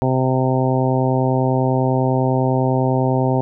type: harmonic tone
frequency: 130 Hz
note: C3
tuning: 11 cents flat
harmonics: 1 / 2 / 3 / 4 / 5 / 6 / 7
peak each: -18 / -21 / -23 / -24 / -25 / -26 / -26 dBFS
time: 0.02-3.41 s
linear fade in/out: 0 ms
effects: none